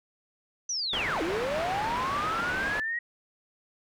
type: linear two-way sweep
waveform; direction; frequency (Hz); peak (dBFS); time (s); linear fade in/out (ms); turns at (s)
sine; down then up; 6100 to 303.3 to 1914; -28; 0.69-2.99; 5; 1.22
type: low-pass noise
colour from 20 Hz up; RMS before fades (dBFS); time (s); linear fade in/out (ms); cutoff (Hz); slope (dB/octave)
white; -34; 0.93-2.8; 2; 1800; 12
effects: none